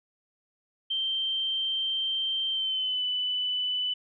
sine tone with pitch glide, 3136 to 2991 Hz, G7 to F#7, 0 to +18 cents, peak -26 dBFS, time 0.9-3.94 s, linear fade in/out 10 ms, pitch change -82 cents, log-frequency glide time 2.51-3.03 s, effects none

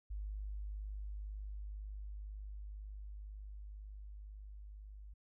sine tone with level ramp, 51 Hz, G#1, 31 cents flat, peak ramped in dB -39 to -49 dBFS, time 0.1-5.14 s, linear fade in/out 10 ms, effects none

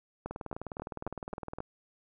two click trains, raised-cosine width 1 ms, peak -22 / -24 dBFS, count 6 / 26, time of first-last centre 0.26-1.604 / 0.31-1.586 s, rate 3.72 / 19.6 Hz, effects none

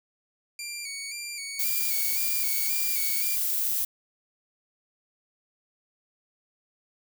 15% pulse tone with vibrato, 2305 Hz, D7, 33 cents flat, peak -27 dBFS, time 0.59-3.36 s, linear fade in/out 2 ms, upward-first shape square, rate 1.9 Hz, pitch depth 52 cents each way
violet noise, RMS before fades -27 dBFS, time 1.59-3.85 s, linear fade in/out 5 ms
effects none

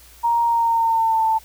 sine tone with pitch glide, 936 to 887.6 Hz, A#5 to A5, +7 to +15 cents, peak -15 dBFS, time 0.23-1.39 s, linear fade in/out 20 ms, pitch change -92 cents, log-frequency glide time 0.45-1.26 s, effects added 60 Hz sine -49 dBFS peak until 1.44 s + white hiss -48 dBFS RMS until 1.44 s

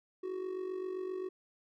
triangle tone with amplitude modulation, 372.1 Hz, F#4, 10 cents sharp, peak -31 dBFS, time 0.23-1.29 s, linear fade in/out 10 ms, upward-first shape sine, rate 47.6 Hz, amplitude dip 65%, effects none

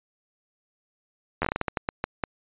slowing click train, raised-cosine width 0.5 ms, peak -10 dBFS, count 13, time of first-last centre 1.42-2.238 s, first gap 11 ms, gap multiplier 1.3, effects resampled to 8000 Hz

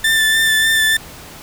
30% pulse tone with vibrato, 1773 Hz, A6, 13 cents sharp, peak -9 dBFS, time 0.04-0.97 s, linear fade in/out 5 ms, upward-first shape sine, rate 3.4 Hz, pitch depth 18 cents each way, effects pink hiss -36 dBFS RMS until 1.42 s

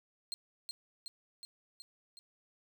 35% pulse tone with echo, 4186 Hz, C8, in tune, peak -35 dBFS, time 0.32-0.34 s, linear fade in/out 0 ms, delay 370 ms, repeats 5, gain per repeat -3 dB, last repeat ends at 2.19 s, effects none

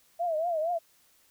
sine tone with vibrato, 659.3 Hz, E5, in tune, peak -26 dBFS, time 0.19-0.79 s, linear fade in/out 20 ms, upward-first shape triangle, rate 4.3 Hz, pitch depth 150 cents each way, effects white hiss -64 dBFS RMS until 1.3 s

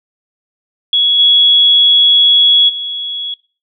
sine tone with level steps, 3354 Hz, G#7, 16 cents sharp, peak -8 / -5 / -18 dBFS, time 0.93-3.34 s, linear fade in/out 2 ms, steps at 1.18 / 2.68 s, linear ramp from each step 20 ms, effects noise-tail reverb RT60 0.4 s tail -23 dB re dry

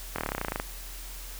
slowing click train, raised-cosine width 0.5 ms, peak -14 dBFS, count 15, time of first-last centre 0.16-0.599 s, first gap 24 ms, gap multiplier 1.04, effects added 42 Hz sine -40 dBFS peak until 1.39 s + white hiss -44 dBFS RMS until 1.39 s

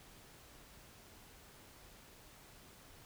silence, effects pink hiss -59 dBFS RMS until 3.05 s

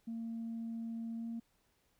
sine tone with pitch glide, 228.5 to 230.4 Hz, A#3 to A#3, -34 to -20 cents, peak -37 dBFS, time 0.07-1.4 s, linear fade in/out 10 ms, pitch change +14 cents, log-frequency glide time 1.16-1.27 s, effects tanh soft clip ceiling -35 dBFS + pink hiss -75 dBFS RMS until 1.99 s

